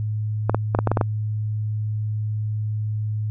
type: clicks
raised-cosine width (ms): 1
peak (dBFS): -5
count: 8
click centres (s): 0.496 / 0.546 / 0.749 / 0.789 / 0.873 / 0.916 / 0.972 / 1.012
effects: added 107 Hz sine -22 dBFS peak until 3.3 s